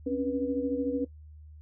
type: tone cluster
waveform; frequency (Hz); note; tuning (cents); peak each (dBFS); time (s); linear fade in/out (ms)
sine; 267.5 / 280.9 / 486.8; C4 / C#4 / B4; +38 / +23 / -25; -31; 0.06-1.05; 10
effects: noise-tail reverb RT60 0.1 s tail -17 dB re dry + added 76 Hz sine -46 dBFS peak until 1.61 s